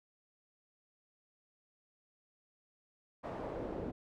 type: noise with band-pass filter sweep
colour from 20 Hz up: brown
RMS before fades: -41 dBFS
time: 3.23-3.92 s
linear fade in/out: 20 ms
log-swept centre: 780 to 370 Hz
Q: 1.4
effects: none